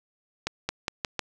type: accelerating click train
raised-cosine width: 0.2 ms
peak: -10 dBFS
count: 5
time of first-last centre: 0.47-1.193 s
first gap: 220 ms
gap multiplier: 0.87
effects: none